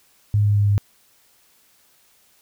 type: tone with pitch steps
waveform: sine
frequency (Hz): 103.83 / 103.05 / 102.28 / 101.52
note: G#2 / G#2 / G#2 / G#2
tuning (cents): 0 / -13 / -26 / -39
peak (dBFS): -14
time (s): 0.34-0.78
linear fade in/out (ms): 0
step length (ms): 110
effects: white hiss -58 dBFS RMS until 2.41 s